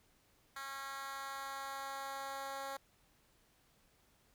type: tone with high-pass filter sweep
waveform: 10% pulse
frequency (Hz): 273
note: C#4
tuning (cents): -26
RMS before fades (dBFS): -44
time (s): 0.56-2.77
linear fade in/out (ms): 5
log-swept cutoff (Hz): 1300 to 610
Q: 1.5
effects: pink hiss -71 dBFS RMS until 4.34 s